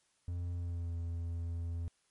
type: tone with pitch glide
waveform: triangle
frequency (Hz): 87.31 to 84.58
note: F2 to E2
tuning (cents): 0 to +45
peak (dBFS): -33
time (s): 0.28-1.88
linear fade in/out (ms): 0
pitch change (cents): -55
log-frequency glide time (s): 0.53-0.94
effects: white hiss -74 dBFS RMS until 2.1 s + MP3 48 kbps